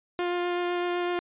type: tone with vibrato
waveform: sawtooth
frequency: 352.6 Hz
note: F4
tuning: 17 cents sharp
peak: -22 dBFS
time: 0.19-1.19 s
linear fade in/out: 0 ms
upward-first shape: sine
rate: 7.9 Hz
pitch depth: 8 cents each way
effects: resampled to 8000 Hz